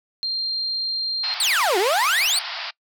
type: tone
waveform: sine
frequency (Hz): 4186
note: C8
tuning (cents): 0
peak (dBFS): -22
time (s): 0.23-1.34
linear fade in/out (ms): 0
type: band-pass noise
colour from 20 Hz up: white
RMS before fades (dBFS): -31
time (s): 1.23-2.71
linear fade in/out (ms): 10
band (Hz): 640 to 5100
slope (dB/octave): 96
type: exponential two-way sweep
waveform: 30% pulse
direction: down then up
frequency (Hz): 4697 to 350 to 4697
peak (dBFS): -15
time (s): 1.4-2.39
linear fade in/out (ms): 2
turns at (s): 1.78
effects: noise-tail reverb RT60 0.1 s tail -23 dB re dry